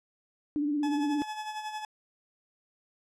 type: tone with vibrato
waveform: sine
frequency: 293.6 Hz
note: D4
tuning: in tune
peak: -26 dBFS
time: 0.56-1.22 s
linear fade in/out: 0 ms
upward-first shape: sine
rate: 17 Hz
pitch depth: 49 cents each way
type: tone with tremolo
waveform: 40% pulse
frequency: 856 Hz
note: A5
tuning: 48 cents flat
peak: -32 dBFS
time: 0.83-1.85 s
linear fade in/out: 2 ms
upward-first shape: sine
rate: 11 Hz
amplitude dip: 55%
effects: low-pass 8000 Hz 12 dB/octave